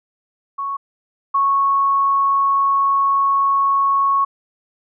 sine tone pair in turn, 1108 / 1104.1 Hz, C#6 / C#6, -1 / -7 cents, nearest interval unison, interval 6 cents, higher first, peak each -21 / -13 dBFS, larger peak second, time 0.58-0.77 / 1.34-4.25 s, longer second, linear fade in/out 10 ms, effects none

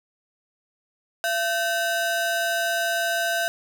45% pulse ring-modulated tone, 1108.7 Hz, C#6, in tune, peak -19 dBFS, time 1.24-3.48 s, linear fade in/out 0 ms, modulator 430 Hz, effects none

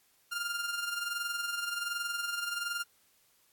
sawtooth tone with amplitude modulation, 1400 Hz, F6, 4 cents sharp, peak -27 dBFS, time 0.31-2.84 s, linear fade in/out 20 ms, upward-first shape sine, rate 21.3 Hz, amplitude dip 55%, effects white hiss -68 dBFS RMS until 3.52 s + AAC 64 kbps

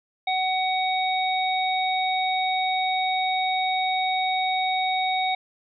harmonic tone, 750 Hz, F#5, 23 cents sharp, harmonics 1 / 3 / 5, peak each -23 / -28 / -30 dBFS, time 0.27-5.35 s, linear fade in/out 5 ms, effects none

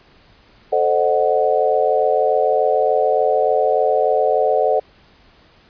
sine chord, A diminished seventh, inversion none, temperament equal with one note detuned, 440 / 523.3 / 610.2 / 740 Hz, A4 / C5 / Eb5 / Gb5, 0 / 0 / -34 / 0 cents, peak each -19 dBFS, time 0.72-4.8 s, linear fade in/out 10 ms, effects pink hiss -51 dBFS RMS until 5.69 s + resampled to 11025 Hz

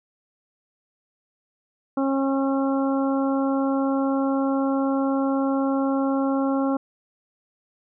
harmonic tone, 271.6 Hz, C#4, 35 cents flat, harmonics 1 / 2 / 3 / 4 / 5, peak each -21 / -27 / -31 / -33 / -35 dBFS, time 1.97-6.77 s, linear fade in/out 5 ms, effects none

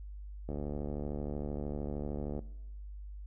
click train, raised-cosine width 2 ms, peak -25 dBFS, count 140, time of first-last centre 0.49-2.392 s, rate 73.1 Hz, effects noise-tail reverb RT60 0.9 s tail -20 dB re dry + added 50 Hz sine -42 dBFS peak until 3.26 s

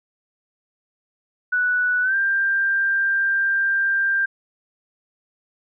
sine tone with pitch glide, 1480 to 1586.2 Hz, F#6 to G6, 0 to +20 cents, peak -17 dBFS, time 1.52-4.26 s, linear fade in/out 10 ms, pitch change +120 cents, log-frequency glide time 2.02-2.15 s, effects none

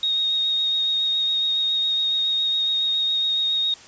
sine tone with vibrato, 3733 Hz, A#7, 2 cents sharp, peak -19 dBFS, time 0.03-3.74 s, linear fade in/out 2 ms, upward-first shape sine, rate 7.2 Hz, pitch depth 14 cents each way, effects white hiss -45 dBFS RMS until 3.87 s + resampled to 16000 Hz

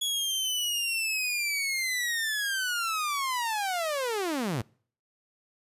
sawtooth linear sweep, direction down, 3377 to 98 Hz, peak -24 dBFS, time 0.01-4.62 s, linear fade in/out 10 ms, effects noise-tail reverb RT60 0.5 s tail -25 dB re dry + resampled to 32000 Hz

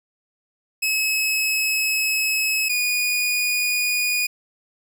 sawtooth tone pair in turn, 2575 / 2458 Hz, E7 / D#7, -41 / -22 cents, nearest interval minor second, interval 81 cents, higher first, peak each -16 dBFS, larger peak neither, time 0.82-2.69 / 2.69-4.27 s, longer first, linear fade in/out 10 ms, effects none

